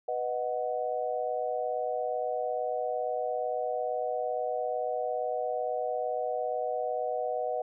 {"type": "chord", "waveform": "sine", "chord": "B major", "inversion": "none", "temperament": "equal", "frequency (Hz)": [493.9, 622.3, 740], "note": ["B4", "D#5", "F#5"], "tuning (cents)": [0, 0, 0], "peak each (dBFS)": -33, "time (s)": [0.08, 7.62], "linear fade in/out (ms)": 5, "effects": []}